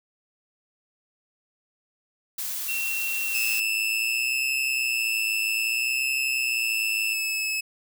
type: noise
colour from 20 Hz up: blue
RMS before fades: -31 dBFS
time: 2.38-3.6 s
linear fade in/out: 5 ms
type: tone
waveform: sine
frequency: 2719 Hz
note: F7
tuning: 47 cents flat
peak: -27 dBFS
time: 2.68-7.14 s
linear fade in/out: 10 ms
type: tone with vibrato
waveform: sawtooth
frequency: 2600 Hz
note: E7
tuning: 24 cents flat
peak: -22 dBFS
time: 3.34-7.61 s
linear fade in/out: 10 ms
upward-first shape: sine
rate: 0.62 Hz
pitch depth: 9 cents each way
effects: none